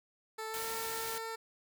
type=tone with pitch glide; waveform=15% pulse; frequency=440 to 450.5 Hz; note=A4 to A4; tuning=0 to +41 cents; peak=-32 dBFS; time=0.38-1.36 s; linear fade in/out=10 ms; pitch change=+41 cents; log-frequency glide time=0.49-0.63 s
type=noise; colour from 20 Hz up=white; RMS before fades=-41 dBFS; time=0.54-1.18 s; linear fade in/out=0 ms
effects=none